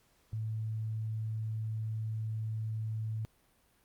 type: tone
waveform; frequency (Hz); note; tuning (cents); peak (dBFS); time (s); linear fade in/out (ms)
sine; 110; A2; 0; -33; 0.33-3.25; 0
effects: pink hiss -69 dBFS RMS until 3.84 s + Opus 48 kbps